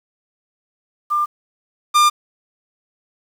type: tone pair in turn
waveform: sine / 45% pulse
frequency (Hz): 1195 / 1200.2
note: D6 / D6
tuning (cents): +30 / +37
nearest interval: unison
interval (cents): 7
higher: second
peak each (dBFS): -15 / -10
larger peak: second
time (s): 1.1-1.26 / 1.94-2.1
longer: neither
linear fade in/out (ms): 20
effects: low-pass 11000 Hz 12 dB/octave + 7-bit